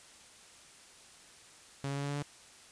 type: tone with pitch steps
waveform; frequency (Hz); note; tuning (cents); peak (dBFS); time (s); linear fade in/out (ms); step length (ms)
sawtooth; 138.59 / 139.8 / 141.01 / 142.24 / 143.48 / 144.73; C#3 / C#3 / C#3 / C#3 / D3 / D3; 0 / +15 / +30 / +45 / -40 / -25; -30; 1.84-2.224; 0; 64
effects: white hiss -56 dBFS RMS until 2.71 s + resampled to 22050 Hz